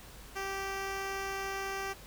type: tone with notch filter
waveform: 10% pulse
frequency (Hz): 389.9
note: G4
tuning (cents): -9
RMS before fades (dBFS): -37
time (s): 0.35-1.94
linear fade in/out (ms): 20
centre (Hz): 11000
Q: 1.1
effects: added 50 Hz sine -52 dBFS peak until 2.06 s + pink hiss -52 dBFS RMS until 2.06 s